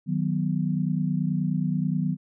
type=chord; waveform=sine; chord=B major; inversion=first; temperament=equal; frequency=155.56 / 185 / 246.9 Hz; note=D#3 / F#3 / B3; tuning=0 / 0 / 0 cents; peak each=-26 / -26 / -30 dBFS; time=0.06-2.17 s; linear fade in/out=50 ms; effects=none